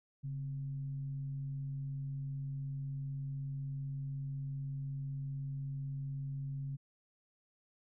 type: tone with frequency modulation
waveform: sine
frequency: 138.7 Hz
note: C#3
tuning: 1 cent sharp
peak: -37 dBFS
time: 0.23-6.77 s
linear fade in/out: 20 ms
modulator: 116 Hz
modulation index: 0.21
effects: none